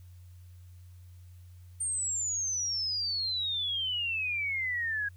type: exponential sweep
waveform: sine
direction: down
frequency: 8870 to 1631 Hz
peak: -29 dBFS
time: 1.8-5.09 s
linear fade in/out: 10 ms
effects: added 89 Hz sine -48 dBFS peak until 5.16 s + white hiss -68 dBFS RMS until 5.16 s